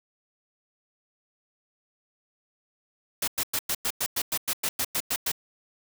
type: noise bursts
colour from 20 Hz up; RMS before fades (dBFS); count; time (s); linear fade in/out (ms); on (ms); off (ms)
white; -27; 14; 3.22-5.318; 5; 57; 100
effects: none